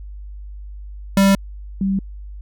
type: tone pair in turn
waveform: square / sine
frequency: 196 / 194.2 Hz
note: G3 / G3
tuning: 0 / -16 cents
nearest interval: unison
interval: 16 cents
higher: first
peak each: -11 / -16 dBFS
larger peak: first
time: 1.17-1.35 / 1.81-1.99 s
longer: neither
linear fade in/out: 2 ms
effects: added 50 Hz sine -31 dBFS peak until 2.41 s